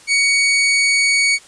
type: tone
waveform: sawtooth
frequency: 2240 Hz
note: C#7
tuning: 18 cents sharp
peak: -9 dBFS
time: 0.07-1.39 s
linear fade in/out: 50 ms
effects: white hiss -44 dBFS RMS until 1.47 s + resampled to 22050 Hz